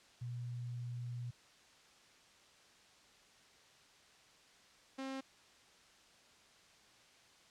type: tone pair in turn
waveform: sine / sawtooth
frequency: 121.3 / 267.2 Hz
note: B2 / C4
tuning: -31 / +36 cents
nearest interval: octave + major second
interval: 1367 cents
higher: second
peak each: -40 / -37 dBFS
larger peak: second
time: 0.21-1.31 / 4.98-5.21 s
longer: first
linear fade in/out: 10 ms
effects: white hiss -64 dBFS RMS until 7.5 s + low-pass 6000 Hz 12 dB/octave